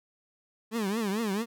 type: tone with vibrato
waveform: 30% pulse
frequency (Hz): 211.2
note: G#3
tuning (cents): +29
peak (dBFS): -25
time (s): 0.71-1.46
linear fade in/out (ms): 50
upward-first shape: triangle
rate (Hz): 4.5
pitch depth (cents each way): 210
effects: none